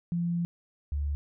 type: tone pair in turn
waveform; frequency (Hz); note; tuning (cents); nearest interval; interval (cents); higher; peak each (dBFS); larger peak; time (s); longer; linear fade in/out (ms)
sine; 171.8 / 72.23; F3 / D2; -28 / -28; octave + minor third; 1500; first; -26 / -27; first; 0.12-0.45 / 0.92-1.15; first; 0
effects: none